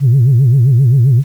sine tone with vibrato, 127.2 Hz, C3, 48 cents flat, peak -4 dBFS, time 0-1.24 s, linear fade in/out 50 ms, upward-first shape sine, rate 7.6 Hz, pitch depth 190 cents each way, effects tanh soft clip ceiling -3 dBFS + 7-bit

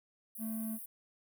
pink high-pass noise, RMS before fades -46 dBFS, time 0.35-0.86 s, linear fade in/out 5 ms, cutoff 9600 Hz, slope 96 dB/octave
triangle tone, 221.1 Hz, A3, 9 cents sharp, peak -34 dBFS, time 0.38-0.79 s, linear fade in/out 50 ms
effects none

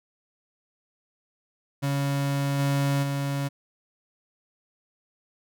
35% pulse tone with level steps, 140 Hz, C#3, 18 cents sharp, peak -22 / -20 / -24 dBFS, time 1.82-3.49 s, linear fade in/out 20 ms, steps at 2.58 / 3.02 s, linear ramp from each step 20 ms, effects none

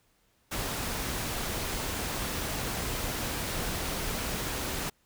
pink noise, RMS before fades -33 dBFS, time 0.51-4.9 s, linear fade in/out 10 ms, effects pink hiss -69 dBFS RMS until 5.05 s

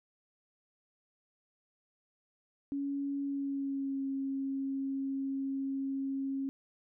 sine tone with pitch glide, 280 to 271.4 Hz, C#4 to C#4, +18 to -36 cents, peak -32 dBFS, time 2.72-6.49 s, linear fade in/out 0 ms, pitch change -54 cents, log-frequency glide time 3.23-4.05 s, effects none

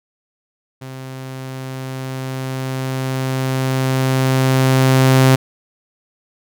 sawtooth tone with level ramp, 131.4 Hz, C3, 8 cents sharp, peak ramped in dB -26 to -4 dBFS, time 0.81-5.36 s, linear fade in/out 10 ms, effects none

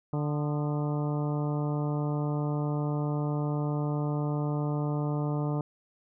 harmonic tone with a mistuned harmonic, 147.7 Hz, D3, 10 cents sharp, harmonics 1 / 2 / 3 / 4 / 5 / 6 / 7 / 8, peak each -28 / -34 / -38 / -40 / -42 / -44 / -45 / -46 dBFS, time 0.13-5.61 s, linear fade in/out 2 ms, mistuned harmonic 8, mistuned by +59 cents, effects none

